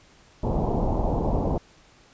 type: low-pass noise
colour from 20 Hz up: pink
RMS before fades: -24 dBFS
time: 0.43-1.58 s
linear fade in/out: 5 ms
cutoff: 930 Hz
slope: 48 dB/octave
effects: pink hiss -55 dBFS RMS until 2.13 s + resampled to 16000 Hz